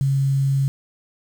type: tone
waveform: sine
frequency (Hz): 136.7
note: C#3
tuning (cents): -24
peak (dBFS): -16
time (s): 0.01-0.68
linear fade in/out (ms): 0
effects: 7-bit